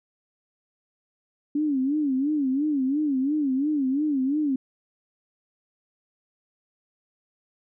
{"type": "tone with vibrato", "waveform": "sine", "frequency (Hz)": 281.8, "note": "C#4", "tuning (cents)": 29, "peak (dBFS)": -21, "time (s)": [1.55, 4.56], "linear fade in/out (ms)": 5, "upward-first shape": "sine", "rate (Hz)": 2.9, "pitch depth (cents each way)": 150, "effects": []}